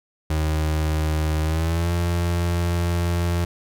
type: tone with pitch glide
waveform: 35% pulse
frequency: 77.78 to 86.3 Hz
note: D#2 to F2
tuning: 0 to -20 cents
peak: -18 dBFS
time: 0.3-3.45 s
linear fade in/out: 5 ms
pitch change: +180 cents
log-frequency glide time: 1.42-1.91 s
effects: none

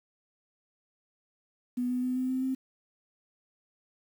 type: tone with pitch steps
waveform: sine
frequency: 246.9 / 249.9 / 253 / 256.1 / 259.2 / 262.3 Hz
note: B3 / B3 / B3 / C4 / C4 / C4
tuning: 0 / +21 / +42 / -37 / -16 / +4 cents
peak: -27 dBFS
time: 1.77-2.55 s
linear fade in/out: 10 ms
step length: 130 ms
effects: 9-bit

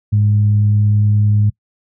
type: tone with frequency modulation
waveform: sine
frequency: 104.7 Hz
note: G#2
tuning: 15 cents sharp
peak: -9 dBFS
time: 0.12-1.5 s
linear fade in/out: 10 ms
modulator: 99.7 Hz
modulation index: 0.34
effects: noise-tail reverb RT60 0.1 s tail -25 dB re dry + high-pass 60 Hz 12 dB/octave

